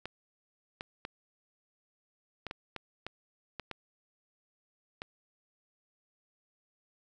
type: clicks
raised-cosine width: 0.3 ms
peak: -22 dBFS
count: 10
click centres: 0.056 / 0.809 / 1.051 / 2.467 / 2.511 / 2.763 / 3.066 / 3.597 / 3.713 / 5.019 s
effects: none